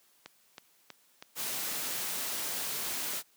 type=click train; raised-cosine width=0.2 ms; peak=-26 dBFS; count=7; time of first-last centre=0.26-2.189 s; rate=3.11 Hz
type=noise; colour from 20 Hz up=white; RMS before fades=-35 dBFS; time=1.35-3.23 s; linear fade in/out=50 ms
effects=white hiss -66 dBFS RMS until 3.36 s + high-pass 150 Hz 12 dB/octave